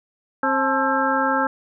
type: harmonic tone with a mistuned harmonic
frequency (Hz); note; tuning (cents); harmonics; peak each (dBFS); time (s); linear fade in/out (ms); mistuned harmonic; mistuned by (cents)
266.6; C4; +33; 1 / 2 / 3 / 4 / 5 / 6; -25 / -25 / -23 / -29 / -23 / -25; 0.43-1.47; 2; 3; +140
effects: none